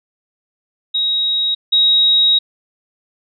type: tone pair in turn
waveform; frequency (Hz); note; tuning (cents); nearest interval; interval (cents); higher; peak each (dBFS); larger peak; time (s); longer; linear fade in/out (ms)
sine; 3800 / 3800; A#7 / A#7; +33 / +33; unison; 0; neither; -14 / -9; second; 0.94-1.55 / 1.72-2.39; second; 10
effects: none